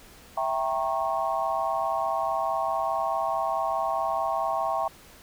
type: chord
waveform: sine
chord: E diminished seventh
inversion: none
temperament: equal with one note detuned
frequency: 659.3 / 784 / 932.3 / 1091.6 Hz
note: E5 / G5 / Bb5 / Db6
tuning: 0 / 0 / 0 / -27 cents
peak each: -29 / -29 / -32 / -30 dBFS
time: 0.37-4.88 s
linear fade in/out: 5 ms
effects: pink hiss -51 dBFS RMS until 5.22 s